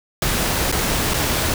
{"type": "noise with dropouts", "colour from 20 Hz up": "pink", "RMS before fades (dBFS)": -20, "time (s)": [0.22, 1.54], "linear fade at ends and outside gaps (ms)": 2, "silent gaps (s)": [[0.717, 0.724], [1.137, 1.141]], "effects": []}